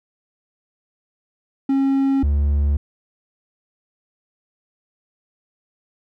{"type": "tone pair in turn", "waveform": "triangle", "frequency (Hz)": [271.8, 71.99], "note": ["C#4", "D2"], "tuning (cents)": [-34, -34], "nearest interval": "octave + major seventh", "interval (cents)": 2300, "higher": "first", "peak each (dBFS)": -13, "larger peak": "neither", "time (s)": [[1.69, 2.23], [2.23, 2.77]], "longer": "neither", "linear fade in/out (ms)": 5, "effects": []}